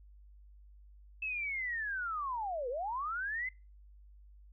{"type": "linear two-way sweep", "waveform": "sine", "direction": "down then up", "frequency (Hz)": [2637, 466.2, 2081], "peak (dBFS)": -34, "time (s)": [1.22, 3.49], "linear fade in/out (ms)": 5, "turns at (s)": 2.69, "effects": ["noise-tail reverb RT60 0.3 s tail -25 dB re dry", "added 50 Hz sine -54 dBFS peak until 4.52 s"]}